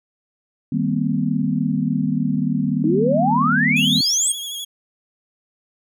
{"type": "chord", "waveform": "sine", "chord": "C minor seventh", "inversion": "first", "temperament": "equal with one note detuned", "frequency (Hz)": [155.56, 196, 233.1, 256.5], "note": ["Eb3", "G3", "Bb3", "C4"], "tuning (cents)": [0, 0, 0, -34], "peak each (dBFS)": -23, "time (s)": [0.72, 4.01], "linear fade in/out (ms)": 5}
{"type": "exponential sweep", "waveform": "sine", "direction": "up", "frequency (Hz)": [292.8, 8870], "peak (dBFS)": -16, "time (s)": [2.84, 4.32], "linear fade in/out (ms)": 2}
{"type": "tone with vibrato", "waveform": "sawtooth", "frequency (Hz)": 3322, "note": "G#7", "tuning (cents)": 0, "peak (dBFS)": -24, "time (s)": [3.76, 4.65], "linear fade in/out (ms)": 10, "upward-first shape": "sine", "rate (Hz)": 12, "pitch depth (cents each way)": 43}
{"effects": []}